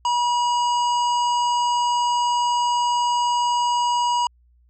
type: harmonic tone with a mistuned harmonic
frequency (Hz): 966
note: B5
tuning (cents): -39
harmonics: 1 / 3 / 5 / 7 / 8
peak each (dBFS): -18 / -29 / -35 / -36 / -39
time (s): 0.05-4.27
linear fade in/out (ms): 2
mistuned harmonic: 7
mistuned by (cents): -47
effects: added 60 Hz sine -54 dBFS peak until 4.69 s